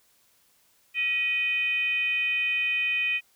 sine tone with frequency modulation, 2489 Hz, D#7, in tune, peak -23 dBFS, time 0.94-3.21 s, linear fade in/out 50 ms, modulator 572 Hz, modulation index 0.54, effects white hiss -64 dBFS RMS until 3.35 s

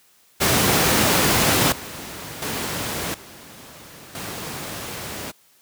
pink noise with level steps, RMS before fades -17 / -34 / -26 / -42 / -31 dBFS, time 0.4-5.32 s, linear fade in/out 20 ms, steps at 1.72 / 2.42 / 3.14 / 4.15 s, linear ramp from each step 2 ms, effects white hiss -57 dBFS RMS until 5.61 s + high-pass 100 Hz 12 dB/octave

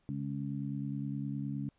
harmonic tone, 69.7 Hz, C#2, 10 cents sharp, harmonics 2 / 3 / 4, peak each -37 / -39 / -40 dBFS, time 0.09-1.69 s, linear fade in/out 0 ms, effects pink hiss -74 dBFS RMS until 1.78 s + resampled to 8000 Hz

